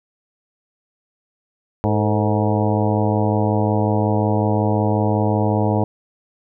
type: harmonic tone with a mistuned harmonic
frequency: 105.4 Hz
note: G#2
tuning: 26 cents sharp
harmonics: 1 / 2 / 3 / 4 / 5 / 6 / 7 / 8 / 9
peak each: -19 / -22 / -24 / -25 / -26 / -27 / -27 / -28 / -29 dBFS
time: 1.84-5.84 s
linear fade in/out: 0 ms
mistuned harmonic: 4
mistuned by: +79 cents
effects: none